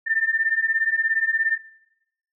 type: beating tone pair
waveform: sine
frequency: 1785 / 1802 Hz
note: A6 / A6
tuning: +24 / +41 cents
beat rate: 17 Hz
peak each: -22 dBFS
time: 0.06-1.58 s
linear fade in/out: 20 ms
effects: noise-tail reverb RT60 0.9 s tail -23 dB re dry